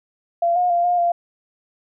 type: tone with pitch steps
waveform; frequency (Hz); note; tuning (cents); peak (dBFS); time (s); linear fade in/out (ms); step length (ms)
sine; 685 / 717 / 693 / 709 / 692; F5 / F5 / F5 / F5 / F5; -34 / +45 / -14 / +26 / -16; -15; 0.42-1.12; 5; 140
effects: none